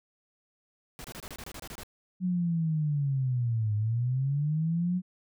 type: noise bursts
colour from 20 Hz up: pink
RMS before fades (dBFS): -42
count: 11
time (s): 0.99-1.833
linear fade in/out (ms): 0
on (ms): 53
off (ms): 26
type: linear two-way sweep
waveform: sine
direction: down then up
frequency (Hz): 185 to 103.83 to 185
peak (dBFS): -25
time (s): 2.2-5.02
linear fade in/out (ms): 50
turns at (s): 3.75
effects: none